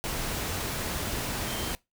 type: tone in noise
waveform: sine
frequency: 3136 Hz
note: G7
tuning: in tune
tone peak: -41 dBFS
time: 1.47-1.72 s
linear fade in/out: 0 ms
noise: pink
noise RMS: -32 dBFS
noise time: 0.04-1.75 s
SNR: -12 dB
effects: noise-tail reverb RT60 0.2 s tail -22 dB re dry